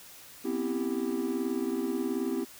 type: chord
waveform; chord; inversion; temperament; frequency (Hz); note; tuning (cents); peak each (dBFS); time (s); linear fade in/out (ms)
triangle; C major seventh; third; equal with one note detuned; 246.9 / 265.4 / 329.6 / 392; B3 / C4 / E4 / G4; 0 / +25 / 0 / 0; -32; 0.44-2.45; 20
effects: white hiss -50 dBFS RMS until 2.59 s